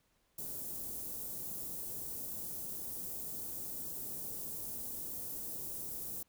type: band-stop noise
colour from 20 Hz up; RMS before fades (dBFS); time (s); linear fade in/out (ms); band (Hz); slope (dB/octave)
white; -42; 0.38-6.23; 5; 440 to 11000; 12
effects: pink hiss -75 dBFS RMS until 6.28 s